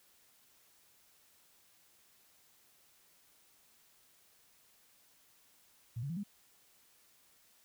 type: tone with pitch steps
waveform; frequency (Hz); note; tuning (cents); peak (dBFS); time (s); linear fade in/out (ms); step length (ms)
sine; 116.54 / 140.2 / 168.66 / 202.9; A#2 / C#3 / E3 / G#3; 0 / +20 / +40 / -40; -36; 5.96-6.236; 10; 69
effects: white hiss -67 dBFS RMS until 7.64 s